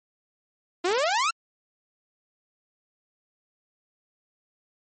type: exponential sweep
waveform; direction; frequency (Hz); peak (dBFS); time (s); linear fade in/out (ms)
sawtooth; up; 334 to 1398; -18; 0.84-1.31; 10
effects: MP3 32 kbps